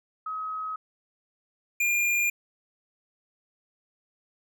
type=tone pair in turn; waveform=sine / square; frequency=1272 / 2407 Hz; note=D#6 / D7; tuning=+38 / +42 cents; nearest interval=major seventh; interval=1104 cents; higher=second; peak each=-30 / -23 dBFS; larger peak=second; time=0.26-0.76 / 1.8-2.3 s; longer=neither; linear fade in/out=5 ms; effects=none